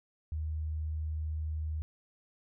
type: tone with vibrato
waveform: sine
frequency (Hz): 77.78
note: D#2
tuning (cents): 0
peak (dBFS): -32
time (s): 0.32-1.82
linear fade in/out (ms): 0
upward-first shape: sine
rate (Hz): 20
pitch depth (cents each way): 19
effects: none